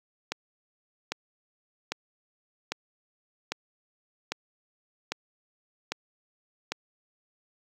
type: click train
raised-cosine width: 0.2 ms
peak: -12 dBFS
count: 9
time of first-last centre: 0.32-6.72 s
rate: 1.25 Hz
effects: high-pass 150 Hz 12 dB/octave + 8-bit